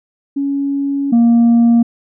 sine tone pair in turn, 279.3 / 234.1 Hz, C#4 / A#3, +13 / +8 cents, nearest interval minor third, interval 305 cents, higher first, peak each -14 / -4 dBFS, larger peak second, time 0.36-1.12 / 1.12-1.83 s, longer first, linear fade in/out 10 ms, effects tanh soft clip ceiling -6 dBFS

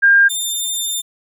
sine / 15% pulse tone pair in turn, 1605 / 3603 Hz, G6 / A7, +40 / +40 cents, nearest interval octave + major second, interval 1400 cents, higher second, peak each -7 / -12 dBFS, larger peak first, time 0.02-0.29 / 0.29-1.02 s, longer second, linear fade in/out 20 ms, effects none

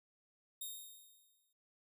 5% pulse tone with exponential decay, 3705 Hz, A#7, 11 cents flat, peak -33 dBFS, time 0.61-1.53 s, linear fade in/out 5 ms, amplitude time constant 200 ms, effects none

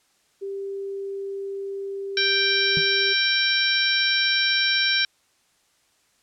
sine tone, 393.8 Hz, G4, 8 cents sharp, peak -28 dBFS, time 0.41-3.14 s, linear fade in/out 20 ms
harmonic tone, 784 Hz, G5, in tune, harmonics 2 / 3 / 4 / 5 / 6 / 7, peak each -24 / -26 / -28 / -24 / -34 / -25 dBFS, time 2.17-5.05 s, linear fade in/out 2 ms
triangle tone with exponential decay, 159.5 Hz, D#3, 43 cents sharp, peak -19 dBFS, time 2.77-2.86 s, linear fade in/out 0 ms, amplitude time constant 19 ms
effects white hiss -64 dBFS RMS until 6.22 s + low-pass 9000 Hz 12 dB/octave

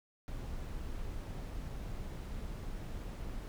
brown noise, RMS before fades -41 dBFS, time 0.28-3.48 s, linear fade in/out 0 ms, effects none

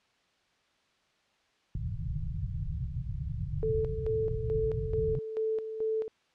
white low-pass noise, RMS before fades -34 dBFS, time 1.75-5.19 s, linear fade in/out 2 ms, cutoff 160 Hz, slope 96 dB/octave
sine tone with tremolo, 440 Hz, A4, in tune, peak -27 dBFS, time 3.63-6.08 s, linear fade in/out 0 ms, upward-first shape square, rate 2.3 Hz, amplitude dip 60%
effects white hiss -69 dBFS RMS until 6.34 s + low-pass 4000 Hz 12 dB/octave

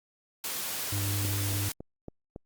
white high-pass noise, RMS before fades -34 dBFS, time 0.44-1.72 s, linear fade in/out 2 ms, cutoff 100 Hz, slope 24 dB/octave
harmonic tone, 100.2 Hz, G2, 38 cents sharp, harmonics 1 / 3 / 4 / 5, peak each -29 / -40 / -52 / -53 dBFS, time 0.92-1.69 s, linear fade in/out 5 ms
click train, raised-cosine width 2 ms, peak -26 dBFS, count 5, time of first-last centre 1.25-2.361 s, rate 3.6 Hz
effects Opus 48 kbps

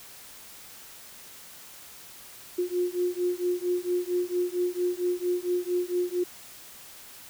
sine beating tone pair, 354.5 / 358.9 Hz, F4 / F4, +26 / +47 cents, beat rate 4.4 Hz, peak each -28 / -28 dBFS, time 2.58-6.24 s, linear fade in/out 10 ms, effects white hiss -47 dBFS RMS until 7.29 s

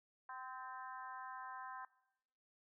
harmonic tone with a mistuned harmonic, 257.5 Hz, C4, 28 cents flat, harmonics 3 / 4 / 5 / 6 / 7, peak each -53 / -49 / -56 / -54 / -61 dBFS, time 0.29-1.85 s, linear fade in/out 2 ms, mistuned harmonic 6, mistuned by +29 cents, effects noise-tail reverb RT60 0.9 s tail -19 dB re dry

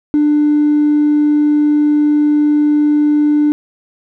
sine tone with hard clipping, 297.1 Hz, D4, 20 cents sharp, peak -9 dBFS, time 0.14-3.52 s, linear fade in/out 0 ms, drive 1 dB, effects none

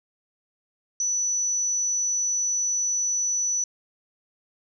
sine tone, 5950 Hz, F#8, 9 cents sharp, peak -22 dBFS, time 1-3.64 s, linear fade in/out 2 ms, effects none

